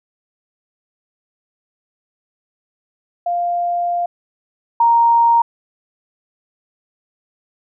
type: tone pair in turn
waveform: sine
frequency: 698.5 / 932.4 Hz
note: F5 / A#5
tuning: 0 / 0 cents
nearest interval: perfect fourth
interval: 500 cents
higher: second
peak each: -16 / -9 dBFS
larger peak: second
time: 3.26-4.06 / 4.8-5.42 s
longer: first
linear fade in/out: 5 ms
effects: none